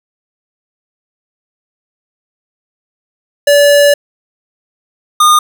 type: tone pair in turn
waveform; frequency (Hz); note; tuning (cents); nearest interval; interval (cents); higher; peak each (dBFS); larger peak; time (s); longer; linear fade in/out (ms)
square; 576 / 1220.5; D5 / D#6; -34 / -34; octave + minor second; 1300; second; -5; neither; 3.47-3.94 / 5.2-5.39; first; 5
effects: none